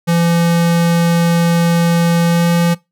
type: tone with pitch glide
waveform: square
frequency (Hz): 169.6 to 170.88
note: E3 to F3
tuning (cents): +50 to -37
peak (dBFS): -11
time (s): 0.07-2.75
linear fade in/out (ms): 20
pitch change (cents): +13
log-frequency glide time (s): 2.24-2.49
effects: noise-tail reverb RT60 0.2 s tail -21 dB re dry

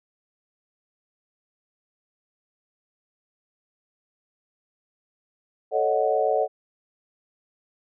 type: chord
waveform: sine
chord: D# half-diminished seventh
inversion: second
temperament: equal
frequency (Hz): 440 / 554.4 / 622.3 / 740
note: A4 / C#5 / D#5 / F#5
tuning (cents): 0 / 0 / 0 / 0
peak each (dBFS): -25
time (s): 5.71-6.48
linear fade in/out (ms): 50
effects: none

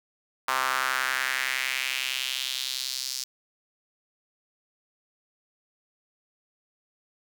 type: tone with high-pass filter sweep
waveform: sawtooth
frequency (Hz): 130.81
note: C3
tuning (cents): 0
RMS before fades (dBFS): -29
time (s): 0.48-3.24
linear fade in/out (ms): 5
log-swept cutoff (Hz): 1100 to 5200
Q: 2.6
effects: none

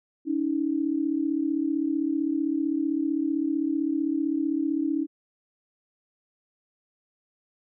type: tone pair together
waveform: sine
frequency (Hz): 283.6 / 319.2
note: C#4 / D#4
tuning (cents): +40 / +44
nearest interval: major second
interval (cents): 204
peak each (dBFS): -26 / -26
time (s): 0.25-5.07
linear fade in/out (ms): 50
effects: none

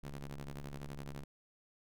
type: ring-modulated tone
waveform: sawtooth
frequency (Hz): 69.3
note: C#2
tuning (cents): 0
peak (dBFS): -36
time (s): 0.03-1.24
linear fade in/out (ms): 5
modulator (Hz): 75.2
effects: none

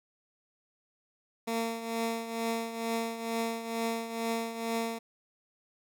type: tone with tremolo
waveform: 15% pulse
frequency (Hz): 228.5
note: A#3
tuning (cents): -34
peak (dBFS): -22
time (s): 1.47-4.99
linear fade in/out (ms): 10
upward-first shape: triangle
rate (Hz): 2.2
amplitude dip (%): 70
effects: none

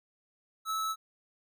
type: tone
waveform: square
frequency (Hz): 1304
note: E6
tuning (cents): -19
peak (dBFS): -31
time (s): 0.65-0.96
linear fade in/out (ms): 50
effects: none

